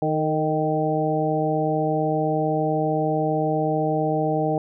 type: harmonic tone with a mistuned harmonic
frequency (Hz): 155.56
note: D#3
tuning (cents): 0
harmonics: 1 / 2 / 3 / 4 / 5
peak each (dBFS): -26 / -26 / -26 / -26 / -26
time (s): 0.02-4.58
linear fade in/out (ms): 2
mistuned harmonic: 3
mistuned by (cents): -32
effects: none